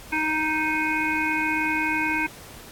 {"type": "harmonic tone", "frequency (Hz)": 311.4, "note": "D#4", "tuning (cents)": 2, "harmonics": [1, 3, 5, 7, 8], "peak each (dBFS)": [-28, -28, -28, -28, -28], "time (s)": [0.12, 2.27], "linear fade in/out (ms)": 10, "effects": ["pink hiss -44 dBFS RMS until 2.71 s", "AAC 64 kbps"]}